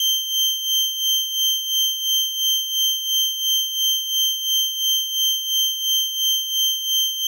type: tone with tremolo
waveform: 35% pulse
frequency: 3136 Hz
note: G7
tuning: in tune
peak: -14 dBFS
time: 0-7.27 s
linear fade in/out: 2 ms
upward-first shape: sine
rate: 2.9 Hz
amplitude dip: 65%
effects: none